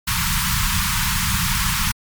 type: band-stop noise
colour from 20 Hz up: pink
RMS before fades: -20 dBFS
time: 0.07-1.92 s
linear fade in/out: 10 ms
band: 210 to 900 Hz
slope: 96 dB/octave
effects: MP3 96 kbps